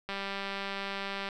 click train, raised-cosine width 0.3 ms, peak -20 dBFS, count 237, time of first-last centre 0.09-1.288 s, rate 197 Hz, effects none

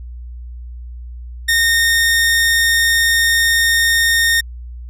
sawtooth tone, 1838 Hz, A#6, 25 cents flat, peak -8 dBFS, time 1.48-4.41 s, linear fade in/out 10 ms, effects added 60 Hz sine -28 dBFS peak until 4.89 s + resampled to 32000 Hz

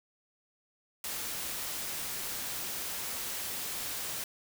white noise, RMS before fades -37 dBFS, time 1.04-4.24 s, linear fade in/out 2 ms, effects none

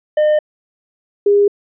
triangle / sine tone pair in turn, 607 / 406.6 Hz, D#5 / G#4, -43 / -37 cents, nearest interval perfect fifth, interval 694 cents, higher first, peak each -8 dBFS, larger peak neither, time 0.17-0.39 / 1.26-1.48 s, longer neither, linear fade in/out 5 ms, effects resampled to 8000 Hz

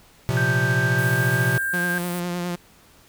square chord, Bb suspended second, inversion none, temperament equal, 116.54 / 130.81 / 174.61 Hz, Bb2 / C3 / F3, 0 / 0 / 0 cents, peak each -25 / -23 / -29 dBFS, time 0.29-1.58 s, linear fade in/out 0 ms
sine tone with pitch glide, 1568 to 1590.8 Hz, G6 to G6, 0 to +25 cents, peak -22 dBFS, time 0.37-1.98 s, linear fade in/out 0 ms, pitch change +25 cents, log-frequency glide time 0.51-1.39 s
pink high-pass noise, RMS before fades -38 dBFS, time 0.98-2.2 s, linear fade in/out 5 ms, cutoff 7700 Hz, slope 96 dB/octave
sawtooth tone with vibrato, 176 Hz, F3, 14 cents sharp, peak -21 dBFS, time 1.73-2.56 s, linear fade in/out 10 ms, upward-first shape sine, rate 9.8 Hz, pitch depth 26 cents each way
effects pink hiss -53 dBFS RMS until 3.08 s

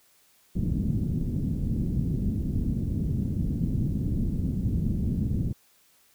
white low-pass noise, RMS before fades -27 dBFS, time 0.55-5.53 s, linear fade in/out 5 ms, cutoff 220 Hz, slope 24 dB/octave, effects white hiss -62 dBFS RMS until 6.14 s

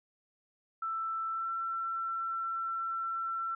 sine tone with pitch glide, 1328 to 1345.8 Hz, E6 to E6, +12 to +35 cents, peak -32 dBFS, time 0.82-3.55 s, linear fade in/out 5 ms, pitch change +23 cents, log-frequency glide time 1.3-1.48 s, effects none

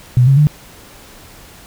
sine tone with pitch steps, 124.1 / 136.12 / 149.3 Hz, B2 / C#3 / D3, +9 / -31 / +29 cents, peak -6 dBFS, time 0.17-0.47 s, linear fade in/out 0 ms, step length 100 ms, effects pink hiss -40 dBFS RMS until 1.66 s

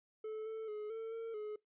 triangle tone with pitch steps, 434.7 / 442.2 / 422.8 / 448.5 / 454.8 / 423.5 Hz, A4 / A4 / G#4 / A4 / A#4 / G#4, -21 / +9 / +31 / +33 / -43 / +34 cents, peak -38 dBFS, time 0.24-1.56 s, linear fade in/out 5 ms, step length 220 ms, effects noise-tail reverb RT60 0.2 s tail -25 dB re dry + resampled to 8000 Hz

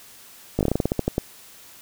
slowing click train, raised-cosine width 2 ms, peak -7 dBFS, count 13, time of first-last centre 0.59-1.181 s, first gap 18 ms, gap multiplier 1.17, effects white hiss -47 dBFS RMS until 1.81 s

